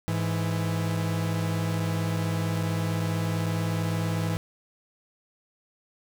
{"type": "tone pair together", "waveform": "45% pulse", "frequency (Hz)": [104.66, 164.81], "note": ["G#2", "E3"], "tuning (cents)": [14, 0], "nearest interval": "minor sixth", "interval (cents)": 786, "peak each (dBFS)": -28, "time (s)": [0.08, 4.37], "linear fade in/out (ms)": 0, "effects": []}